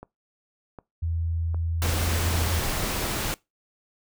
click train, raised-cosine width 1 ms, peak -26 dBFS, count 4, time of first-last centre 0.03-2.303 s, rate 1.32 Hz
sine tone with pitch glide, 82.9 to 83.52 Hz, E2 to E2, +10 to +23 cents, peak -24 dBFS, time 1.02-2.6 s, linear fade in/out 10 ms, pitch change +13 cents, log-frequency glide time 1.65-2.04 s
pink noise, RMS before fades -28 dBFS, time 1.82-3.34 s, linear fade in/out 0 ms
effects noise-tail reverb RT60 0.2 s tail -22 dB re dry

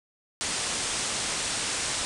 white low-pass noise, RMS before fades -30 dBFS, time 0.41-2.05 s, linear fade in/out 0 ms, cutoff 9500 Hz, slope 96 dB/octave, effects none

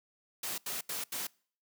white noise bursts, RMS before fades -37 dBFS, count 4, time 0.43-1.27 s, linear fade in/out 5 ms, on 150 ms, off 80 ms, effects noise-tail reverb RT60 0.5 s tail -26 dB re dry + high-pass 150 Hz 12 dB/octave

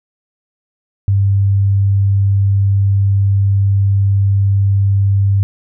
sine tone, 98.9 Hz, G2, 16 cents sharp, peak -9 dBFS, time 1.08-5.43 s, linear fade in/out 0 ms, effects none

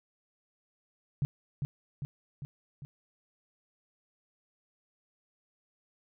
sine tone with echo, 140.3 Hz, C#3, 21 cents sharp, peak -25 dBFS, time 1.22-1.25 s, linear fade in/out 0 ms, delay 400 ms, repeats 4, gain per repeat -4 dB, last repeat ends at 2.85 s, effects none

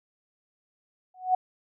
sine tone with exponential growth, 740 Hz, F#5, in tune, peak -16 dBFS, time 1.14-1.35 s, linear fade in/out 5 ms, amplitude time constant 45 ms, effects none

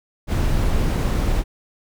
brown noise, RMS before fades -19 dBFS, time 0.27-1.44 s, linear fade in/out 50 ms, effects none

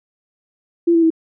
sine tone with pitch steps, 340.1 / 332.1 / 324.4 Hz, F4 / E4 / E4, -46 / +13 / -28 cents, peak -10 dBFS, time 0.87-1.104 s, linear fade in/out 10 ms, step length 78 ms, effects none

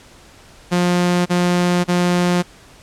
sawtooth tone bursts, 177.1 Hz, F3, 24 cents sharp, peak -10 dBFS, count 3, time 0.71-2.428 s, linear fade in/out 20 ms, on 550 ms, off 34 ms, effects pink hiss -45 dBFS RMS until 2.82 s + low-pass 9000 Hz 12 dB/octave

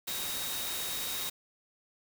sine tone in noise, 3765 Hz, A#7, 16 cents sharp, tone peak -40 dBFS, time 0.07-1.3 s, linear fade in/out 10 ms, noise white, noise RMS -36 dBFS, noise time 0.07-1.3 s, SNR -7 dB, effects none

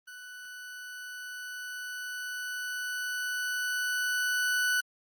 40% pulse tone with level ramp, 1488 Hz, F#6, 9 cents sharp, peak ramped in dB -43 to -24 dBFS, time 0.07-4.81 s, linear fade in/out 10 ms, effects Opus 24 kbps

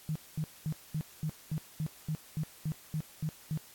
sine tone bursts, 155.56 Hz, D#3, in tune, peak -30 dBFS, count 13, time 0.09-3.575 s, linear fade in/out 0 ms, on 65 ms, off 220 ms, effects white hiss -55 dBFS RMS until 3.74 s + AAC 64 kbps

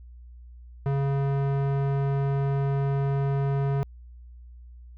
square tone with low-pass filter, 138.59 Hz, C#3, in tune, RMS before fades -25 dBFS, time 0.86-3.83 s, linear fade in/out 0 ms, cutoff 1200 Hz, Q 0.66, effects added 60 Hz sine -43 dBFS peak until 4.97 s

